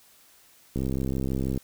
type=click train; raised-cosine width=3 ms; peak=-16 dBFS; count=55; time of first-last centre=0.76-1.576 s; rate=66.2 Hz; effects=white hiss -57 dBFS RMS until 1.63 s